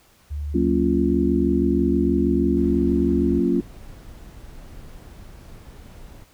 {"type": "tone", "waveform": "sine", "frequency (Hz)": 73.42, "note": "D2", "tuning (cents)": 0, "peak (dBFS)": -25, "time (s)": [0.3, 3.4], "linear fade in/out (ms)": 20}
{"type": "chord", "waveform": "sine", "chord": "Gb major seventh", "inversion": "none", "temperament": "just", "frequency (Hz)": [185, 231.2, 277.5, 346.9], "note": ["Gb3", "Bb3", "Db4", "F4"], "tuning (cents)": [0, -14, 2, -12], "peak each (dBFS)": [-24, -23, -22, -22], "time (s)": [0.54, 3.61], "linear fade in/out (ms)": 10}
{"type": "noise", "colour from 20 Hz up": "brown", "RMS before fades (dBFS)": -41, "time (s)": [2.56, 6.24], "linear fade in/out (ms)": 10}
{"effects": ["pink hiss -56 dBFS RMS until 6.33 s"]}